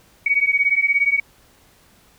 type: beating tone pair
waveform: sine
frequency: 2242 / 2259 Hz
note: C#7 / C#7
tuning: +19 / +32 cents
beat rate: 17 Hz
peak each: -18 dBFS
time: 0.26-1.2 s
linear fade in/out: 5 ms
effects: pink hiss -54 dBFS RMS until 2.18 s